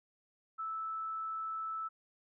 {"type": "tone", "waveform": "sine", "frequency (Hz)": 1313, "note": "E6", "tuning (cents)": -7, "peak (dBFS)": -36, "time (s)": [0.58, 1.89], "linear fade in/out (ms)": 20, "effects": []}